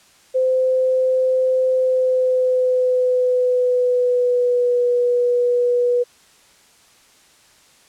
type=tone with pitch glide; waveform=sine; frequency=516 to 487.6 Hz; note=C5 to B4; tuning=-24 to -22 cents; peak=-14 dBFS; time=0.34-6.04 s; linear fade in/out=20 ms; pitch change=-98 cents; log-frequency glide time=1.7-4.86 s; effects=white hiss -52 dBFS RMS until 7.88 s + low-pass 9000 Hz 12 dB/octave